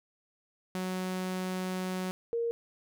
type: tone pair in turn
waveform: sawtooth / sine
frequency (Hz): 185 / 466.2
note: F#3 / A#4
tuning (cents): 0 / 0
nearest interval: octave + major third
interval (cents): 1600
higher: second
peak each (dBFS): -28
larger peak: neither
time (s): 0.75-2.11 / 2.33-2.51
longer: first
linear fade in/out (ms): 0
effects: none